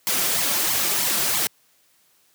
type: noise with flanger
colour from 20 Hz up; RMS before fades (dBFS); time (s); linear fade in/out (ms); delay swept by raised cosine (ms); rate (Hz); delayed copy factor
white; -22; 0.07-1.47; 0; 0.92 to 5.92; 3.1; +0.75
effects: white hiss -61 dBFS RMS until 2.34 s + high-pass 100 Hz 12 dB/octave